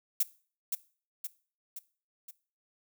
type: noise with echo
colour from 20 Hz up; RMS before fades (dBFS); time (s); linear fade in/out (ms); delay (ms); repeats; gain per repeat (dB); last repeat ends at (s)
violet; -26; 0.2-0.23; 5; 520; 4; -5; 2.31
effects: noise-tail reverb RT60 0.4 s tail -19 dB re dry